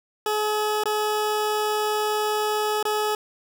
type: tone with dropouts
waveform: 20% pulse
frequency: 424.8 Hz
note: G#4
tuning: 39 cents sharp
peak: -17 dBFS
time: 0.26-3.15 s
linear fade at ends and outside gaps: 2 ms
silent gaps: 0.837-0.856 / 2.828-2.852 s
effects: none